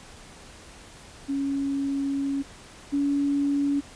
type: tone pair in turn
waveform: sine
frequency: 277.1 / 283.2 Hz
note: C#4 / C#4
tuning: -1 / +37 cents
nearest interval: unison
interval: 38 cents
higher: second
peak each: -24 / -21 dBFS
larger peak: second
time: 1.28-2.43 / 2.92-3.81 s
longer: first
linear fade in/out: 20 ms
effects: pink hiss -47 dBFS RMS until 3.95 s + resampled to 22050 Hz